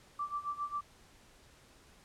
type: tone with tremolo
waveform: sine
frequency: 1169 Hz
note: D6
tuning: 8 cents flat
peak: -32 dBFS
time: 0.19-0.81 s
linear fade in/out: 5 ms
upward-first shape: sine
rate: 7.4 Hz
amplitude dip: 85%
effects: pink hiss -61 dBFS RMS until 2.04 s + low-pass 10000 Hz 12 dB/octave